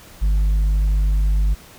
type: tone with tanh clipping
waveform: sine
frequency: 50.4 Hz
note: G1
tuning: 49 cents sharp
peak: -15 dBFS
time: 0.21-1.55 s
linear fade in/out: 20 ms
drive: 4 dB
effects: pink hiss -44 dBFS RMS until 1.78 s